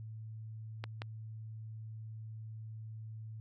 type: clicks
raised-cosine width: 0.3 ms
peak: -24 dBFS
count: 2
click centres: 0.84 / 1.019 s
effects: added 110 Hz sine -43 dBFS peak until 3.4 s + AAC 32 kbps